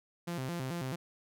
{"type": "tone with vibrato", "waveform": "sawtooth", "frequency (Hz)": 150, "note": "D3", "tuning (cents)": 37, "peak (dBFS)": -31, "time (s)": [0.27, 0.96], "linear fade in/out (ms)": 10, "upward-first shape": "square", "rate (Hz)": 4.6, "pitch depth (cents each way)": 240, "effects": []}